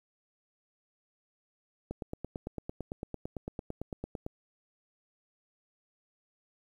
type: click train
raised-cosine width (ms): 2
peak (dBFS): -23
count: 22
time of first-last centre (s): 1.91-4.264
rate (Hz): 8.92
effects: 10-bit